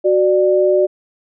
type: tone pair together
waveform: sine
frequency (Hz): 371.3 / 593.8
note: F#4 / D5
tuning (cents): +6 / +19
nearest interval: minor sixth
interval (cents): 813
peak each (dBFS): -13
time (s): 0.04-0.87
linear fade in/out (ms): 20
effects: none